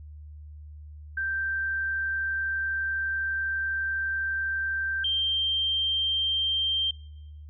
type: tone pair in turn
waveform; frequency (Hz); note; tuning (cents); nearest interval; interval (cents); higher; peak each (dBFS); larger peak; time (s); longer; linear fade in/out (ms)
sine; 1568 / 3160; G6 / G7; 0 / +13; octave; 1213; second; -26 / -23; second; 1.17-5.04 / 5.04-6.91; first; 5
effects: noise-tail reverb RT60 0.9 s tail -24 dB re dry + added 75 Hz sine -41 dBFS peak until 7.49 s